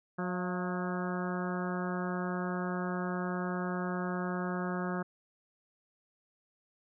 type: harmonic tone with a mistuned harmonic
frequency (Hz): 181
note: F#3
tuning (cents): -38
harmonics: 1 / 2 / 3 / 4 / 5 / 6 / 7 / 8 / 9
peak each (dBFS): -34 / -39 / -43 / -43 / -46 / -45 / -43 / -45 / -45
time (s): 0.18-5.03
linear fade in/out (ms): 10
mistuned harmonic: 4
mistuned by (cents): -49
effects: none